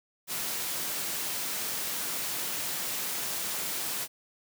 white high-pass noise, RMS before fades -33 dBFS, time 0.27-4.08 s, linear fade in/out 50 ms, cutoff 110 Hz, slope 24 dB/octave, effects none

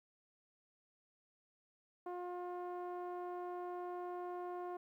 sawtooth tone with low-pass filter, 356.1 Hz, F4, 34 cents sharp, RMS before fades -44 dBFS, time 2.06-4.77 s, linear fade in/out 5 ms, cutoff 920 Hz, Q 2, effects 13-bit

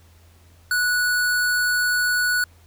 square tone, 1472 Hz, F#6, 9 cents flat, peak -19 dBFS, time 0.71-2.44 s, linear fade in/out 2 ms, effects added 84 Hz sine -50 dBFS peak until 2.66 s + pink hiss -57 dBFS RMS until 2.66 s

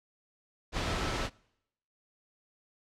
sine tone in noise, 1314 Hz, E6, 6 cents flat, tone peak -43 dBFS, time 0.82-1.29 s, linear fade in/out 50 ms, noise pink, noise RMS -32 dBFS, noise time 0.72-1.3 s, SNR -14 dB, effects noise-tail reverb RT60 0.8 s tail -25 dB re dry + low-pass 5000 Hz 12 dB/octave

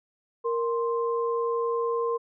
sine tone pair together, 466.2 / 1048.2 Hz, A#4 / C6, 0 / +3 cents, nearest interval octave + major second, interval 1403 cents, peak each -25 / -30 dBFS, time 0.44-2.18 s, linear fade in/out 20 ms, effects none

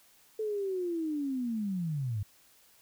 sine linear sweep, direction down, 440 to 96.4 Hz, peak -30 dBFS, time 0.39-2.23 s, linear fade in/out 5 ms, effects white hiss -62 dBFS RMS until 2.81 s

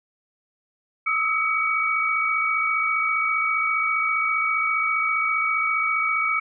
sine tone cluster, 1252 / 1307 / 2262 Hz, D#6 / E6 / C#7, +10 / -15 / +34 cents, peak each -28 / -25 / -22 dBFS, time 1.06-6.4 s, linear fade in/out 10 ms, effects none

